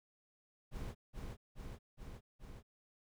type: noise with echo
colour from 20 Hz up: brown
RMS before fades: -43 dBFS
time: 0.71-0.95 s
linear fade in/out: 50 ms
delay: 420 ms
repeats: 4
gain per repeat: -2 dB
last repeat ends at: 2.63 s
effects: none